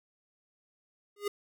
square tone with exponential growth, 409.9 Hz, G#4, 23 cents flat, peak -27 dBFS, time 1.16-1.28 s, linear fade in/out 5 ms, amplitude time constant 26 ms, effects none

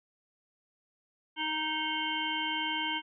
harmonic tone, 311.1 Hz, D#4, in tune, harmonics 1 / 3 / 5 / 7 / 9 / 10, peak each -40 / -35 / -39 / -37 / -40 / -35 dBFS, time 1.36-3.02 s, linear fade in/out 50 ms, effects none

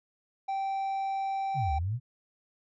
triangle tone, 779 Hz, G5, 11 cents flat, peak -27 dBFS, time 0.48-1.79 s, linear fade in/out 10 ms
sine exponential two-way sweep, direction down then up, 164.81 to 69.3 to 132.1 Hz, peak -28 dBFS, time 1.54-2 s, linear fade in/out 50 ms, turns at 1.73 s
effects resampled to 16000 Hz

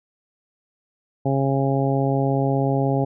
harmonic tone, 136.5 Hz, C#3, 26 cents flat, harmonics 1 / 2 / 3 / 4 / 5 / 6, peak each -21 / -24 / -26 / -27 / -28 / -29 dBFS, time 1.25-3.05 s, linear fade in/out 10 ms, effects none

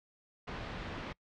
pink low-pass noise, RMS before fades -42 dBFS, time 0.47-1.13 s, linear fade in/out 10 ms, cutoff 3300 Hz, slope 12 dB/octave, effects noise-tail reverb RT60 0.1 s tail -25 dB re dry + low-pass 5000 Hz 12 dB/octave

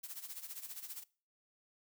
blue noise with tremolo, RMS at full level -44 dBFS, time 0.03-1.04 s, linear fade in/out 10 ms, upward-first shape sine, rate 15 Hz, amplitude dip 75%, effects noise-tail reverb RT60 0.4 s tail -22 dB re dry

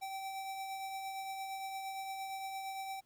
square tone with tremolo, 774 Hz, G5, 22 cents flat, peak -39 dBFS, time 0.01-3.01 s, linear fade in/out 20 ms, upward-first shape triangle, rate 8.7 Hz, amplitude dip 35%, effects pink hiss -75 dBFS RMS until 3.05 s

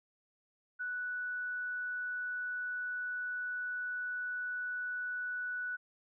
sine tone, 1480 Hz, F#6, in tune, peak -35 dBFS, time 0.79-5.77 s, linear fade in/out 20 ms, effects none

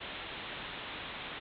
white low-pass noise, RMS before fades -43 dBFS, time 0-1.4 s, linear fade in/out 20 ms, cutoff 3800 Hz, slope 96 dB/octave, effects none

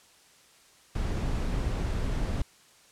brown noise, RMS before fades -29 dBFS, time 0.95-2.42 s, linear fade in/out 5 ms, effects white hiss -58 dBFS RMS until 2.91 s + low-pass 9000 Hz 12 dB/octave

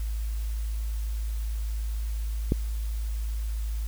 click, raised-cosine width 3 ms, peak -10 dBFS, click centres 2.521 s, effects added 54 Hz sine -27 dBFS peak until 3.87 s + white hiss -49 dBFS RMS until 3.87 s

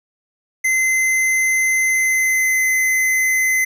square tone with pitch glide, 2060 to 2046 Hz, C7 to C7, -28 to -39 cents, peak -15 dBFS, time 0.64-3.65 s, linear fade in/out 10 ms, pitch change -11 cents, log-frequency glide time 1.84-2.67 s, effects none

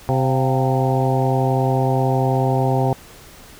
harmonic tone with a mistuned harmonic, 130.81 Hz, C3, in tune, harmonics 1 / 2 / 3 / 4 / 5 / 6 / 7, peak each -18 / -25 / -24 / -25 / -25 / -24 / -28 dBFS, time 0.09-2.93 s, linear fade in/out 0 ms, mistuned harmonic 5, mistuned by +83 cents, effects pink hiss -43 dBFS RMS until 3.59 s

